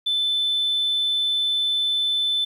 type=tone; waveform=sine; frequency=3520 Hz; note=A7; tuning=in tune; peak=-18 dBFS; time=0.06-2.45 s; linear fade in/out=10 ms; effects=tanh soft clip ceiling -16 dBFS + 9-bit